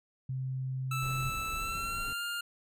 sine tone, 130.81 Hz, C3, in tune, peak -32 dBFS, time 0.29-1.3 s, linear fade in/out 5 ms
25% pulse tone with pitch glide, 1318.5 to 1405 Hz, E6 to F6, 0 to +10 cents, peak -30 dBFS, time 0.91-2.41 s, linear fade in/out 5 ms, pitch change +110 cents, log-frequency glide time 1.54-2.23 s
brown noise, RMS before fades -42 dBFS, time 1.02-2.13 s, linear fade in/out 2 ms
effects none

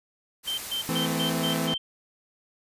white noise, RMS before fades -36 dBFS, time 0.43-1.7 s, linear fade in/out 50 ms
sine tone bursts, 3122 Hz, G7, 8 cents flat, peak -27 dBFS, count 6, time 0.47-1.78 s, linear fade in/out 10 ms, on 110 ms, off 130 ms
sawtooth chord, A minor, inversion second, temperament equal with one note detuned, 164.81 / 220 / 257.3 Hz, E3 / A3 / C4, 0 / 0 / -29 cents, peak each -25 / -28 / -26 dBFS, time 0.89-1.74 s, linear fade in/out 0 ms
effects resampled to 32000 Hz

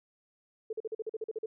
sine tone bursts, 440 Hz, A4, in tune, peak -32 dBFS, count 11, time 0.7-1.46 s, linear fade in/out 5 ms, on 30 ms, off 43 ms, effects none

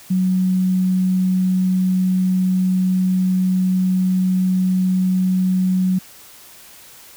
sine tone, 185.4 Hz, F#3, 4 cents sharp, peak -14 dBFS, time 0.1-5.99 s, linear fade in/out 10 ms, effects white hiss -43 dBFS RMS until 7.16 s

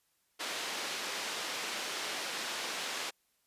white band-pass noise, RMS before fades -38 dBFS, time 0.39-3.11 s, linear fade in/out 20 ms, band 290 to 4600 Hz, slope 12 dB/octave, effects white hiss -75 dBFS RMS until 3.46 s + resampled to 32000 Hz

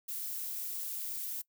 violet noise with amplitude modulation, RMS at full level -36 dBFS, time 0.08-1.42 s, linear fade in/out 10 ms, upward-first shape sine, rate 269 Hz, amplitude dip 55%, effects noise-tail reverb RT60 0.1 s tail -22 dB re dry

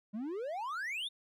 triangle exponential sweep, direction up, 198.1 to 3729 Hz, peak -34 dBFS, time 0.13-1.09 s, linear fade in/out 20 ms, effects none

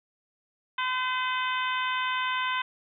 harmonic tone, 510 Hz, C5, 44 cents flat, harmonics 2 / 3 / 4 / 5 / 6 / 7, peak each -29 / -32 / -35 / -36 / -36 / -39 dBFS, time 0.78-2.62 s, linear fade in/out 5 ms, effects none

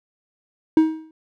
triangle tone with exponential decay, 316.8 Hz, D#4, 31 cents sharp, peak -6 dBFS, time 0.77-1.11 s, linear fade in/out 2 ms, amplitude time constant 72 ms, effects none

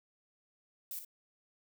violet noise with echo, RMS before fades -41 dBFS, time 0.91-0.99 s, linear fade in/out 2 ms, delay 58 ms, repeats 1, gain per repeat -8 dB, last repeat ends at 1.048 s, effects none

